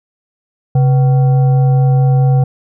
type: tone with frequency modulation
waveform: sine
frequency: 134.7 Hz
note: C#3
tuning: 49 cents flat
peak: -7 dBFS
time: 0.75-2.44 s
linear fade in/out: 5 ms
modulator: 626 Hz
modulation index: 0.32
effects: none